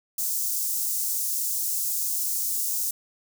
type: high-pass noise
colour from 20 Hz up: white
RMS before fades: -27 dBFS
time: 0.18-2.91 s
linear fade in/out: 5 ms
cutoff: 6000 Hz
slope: 24 dB/octave
effects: none